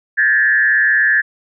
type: tone with frequency modulation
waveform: sine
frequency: 1721 Hz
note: A6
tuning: 39 cents flat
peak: -10 dBFS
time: 0.17-1.22 s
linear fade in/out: 20 ms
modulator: 127 Hz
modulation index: 0.92
effects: none